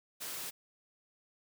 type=high-pass noise; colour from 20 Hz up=white; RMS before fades=-41 dBFS; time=0.2-0.51 s; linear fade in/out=20 ms; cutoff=140 Hz; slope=12 dB/octave; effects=none

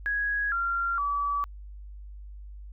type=tone with pitch steps; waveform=sine; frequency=1661.2 / 1380.9 / 1147.8 Hz; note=G#6 / F6 / D6; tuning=0 / -20 / -40 cents; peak=-25 dBFS; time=0.06-1.44 s; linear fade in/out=0 ms; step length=460 ms; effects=added 50 Hz sine -40 dBFS peak until 2.72 s

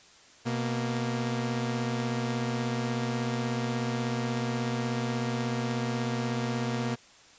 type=tone pair together; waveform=sawtooth; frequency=124.77 / 233.1 Hz; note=B2 / A#3; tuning=+18 / 0 cents; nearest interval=major seventh; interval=1082 cents; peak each=-27 dBFS; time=0.45-6.96 s; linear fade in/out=20 ms; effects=white hiss -55 dBFS RMS until 7.38 s + resampled to 16000 Hz

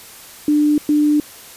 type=tone bursts at uneven times; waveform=sine; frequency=297.5 Hz; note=D4; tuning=22 cents sharp; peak=-11 dBFS; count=2; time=0.48-0.78 / 0.89-1.2 s; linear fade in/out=2 ms; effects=white hiss -39 dBFS RMS until 1.56 s + resampled to 32000 Hz

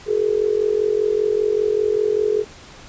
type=tone with amplitude modulation; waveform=sine; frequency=423.7 Hz; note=G#4; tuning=35 cents sharp; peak=-12 dBFS; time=0.06-2.45 s; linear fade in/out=50 ms; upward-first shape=sine; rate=45.1 Hz; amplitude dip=85%; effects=pink hiss -42 dBFS RMS until 2.88 s + resampled to 16000 Hz

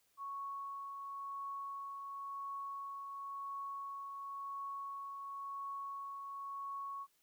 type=tone with tremolo; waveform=sine; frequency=1108.7 Hz; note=C#6; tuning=in tune; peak=-40 dBFS; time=0.17-7.07 s; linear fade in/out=50 ms; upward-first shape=triangle; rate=0.95 Hz; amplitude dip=35%; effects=white hiss -75 dBFS RMS until 7.22 s

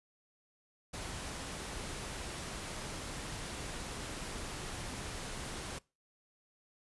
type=noise; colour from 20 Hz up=pink; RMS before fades=-42 dBFS; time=0.93-5.79 s; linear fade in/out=10 ms; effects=noise-tail reverb RT60 0.3 s tail -24 dB re dry + resampled to 24000 Hz

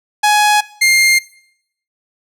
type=tone pair in turn; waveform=sawtooth; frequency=838 / 2114 Hz; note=G#5 / C7; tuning=+15 / +17 cents; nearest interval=octave + major third; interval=1602 cents; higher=second; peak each=-5 dBFS; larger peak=neither; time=0.23-0.61 / 0.81-1.19 s; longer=neither; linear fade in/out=10 ms; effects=noise-tail reverb RT60 0.7 s tail -20 dB re dry + low-pass 12000 Hz 12 dB/octave

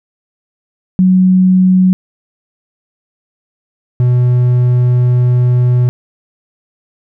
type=tone pair in turn; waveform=sine / triangle; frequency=185.3 / 123.67 Hz; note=F#3 / B2; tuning=+3 / +3 cents; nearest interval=perfect fifth; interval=700 cents; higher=first; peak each=-5 dBFS; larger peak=neither; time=0.99-1.93 / 4-5.89 s; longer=second; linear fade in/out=0 ms; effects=none

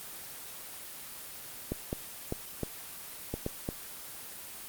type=clicks; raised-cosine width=2 ms; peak=-18 dBFS; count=7; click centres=1.72 / 1.929 / 2.324 / 2.633 / 3.34 / 3.464 / 3.689 s; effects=white hiss -44 dBFS RMS until 4.68 s + Opus 24 kbps

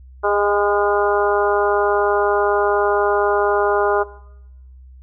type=harmonic tone with a mistuned harmonic; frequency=204.3 Hz; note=G#3; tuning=28 cents flat; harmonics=2 / 3 / 4 / 5 / 6 / 7; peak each=-19 / -21 / -22 / -23 / -24 / -24 dBFS; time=0.23-4.04 s; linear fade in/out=20 ms; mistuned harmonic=3; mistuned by=+15 cents; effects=noise-tail reverb RT60 0.9 s tail -21 dB re dry + added 64 Hz sine -39 dBFS peak until 5.02 s

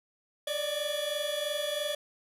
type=tone cluster; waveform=45% pulse; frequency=578 / 601 / 3384 Hz; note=D5 / D5 / G#7; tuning=-28 / +40 / +32 cents; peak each=-35 / -34 / -36 dBFS; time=0.47-1.95 s; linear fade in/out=5 ms; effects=resampled to 32000 Hz + 9-bit

